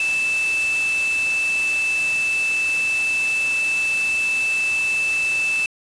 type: tone in noise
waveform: sine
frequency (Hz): 2637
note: E7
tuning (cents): 0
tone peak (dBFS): -18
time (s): 0-5.66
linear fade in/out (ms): 2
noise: white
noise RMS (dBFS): -31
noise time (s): 0-5.66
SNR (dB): +10
effects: resampled to 22050 Hz